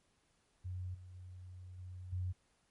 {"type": "tone with level steps", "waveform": "sine", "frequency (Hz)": 91.2, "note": "F#2", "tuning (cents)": -24, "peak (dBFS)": [-39, -50, -48, -45, -35], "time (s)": [0.64, 2.33], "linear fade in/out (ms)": 20, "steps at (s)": [0.94, 1.14, 1.78, 2.12], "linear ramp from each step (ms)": 10, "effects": ["pink hiss -75 dBFS RMS until 2.7 s", "MP3 48 kbps"]}